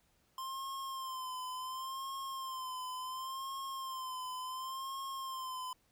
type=tone with vibrato; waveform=square; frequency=1046.5 Hz; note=C6; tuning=in tune; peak=-40 dBFS; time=0.38-5.73 s; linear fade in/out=2 ms; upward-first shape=sine; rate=0.7 Hz; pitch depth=53 cents each way; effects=pink hiss -73 dBFS RMS until 5.91 s